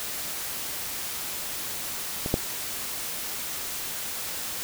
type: clicks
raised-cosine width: 2 ms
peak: -16 / -8 dBFS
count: 2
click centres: 2.261 / 2.341 s
effects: white hiss -33 dBFS RMS until 4.63 s